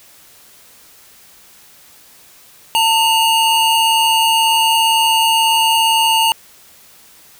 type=tone pair together; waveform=square; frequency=901 / 2860 Hz; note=A5 / F7; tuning=+41 / +41 cents; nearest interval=octave + minor sixth; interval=2000 cents; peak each=-14 / -15 dBFS; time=2.75-6.32 s; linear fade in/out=0 ms; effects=white hiss -45 dBFS RMS until 7.39 s